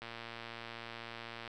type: click train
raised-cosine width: 0.3 ms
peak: -28 dBFS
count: 170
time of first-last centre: 0.02-1.477 s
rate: 116 Hz
effects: none